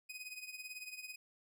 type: tone with tremolo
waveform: sawtooth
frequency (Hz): 2503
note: D#7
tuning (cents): +10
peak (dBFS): -39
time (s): 0.09-1.16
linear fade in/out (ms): 10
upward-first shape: triangle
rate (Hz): 18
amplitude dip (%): 80
effects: none